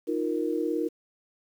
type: chord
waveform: sine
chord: Eb suspended second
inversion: none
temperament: just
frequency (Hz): 311.1 / 350 / 466.7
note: Eb4 / F4 / Bb4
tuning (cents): 0 / +4 / +2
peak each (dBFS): -29 / -30 / -30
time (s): 0.07-0.89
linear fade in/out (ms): 20
effects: 9-bit